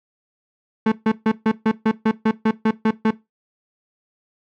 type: tone bursts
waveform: 35% pulse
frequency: 220 Hz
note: A3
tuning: in tune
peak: -12 dBFS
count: 12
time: 0.86-3.108 s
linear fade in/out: 5 ms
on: 59 ms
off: 140 ms
effects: noise-tail reverb RT60 0.2 s tail -18 dB re dry + low-pass 2000 Hz 12 dB/octave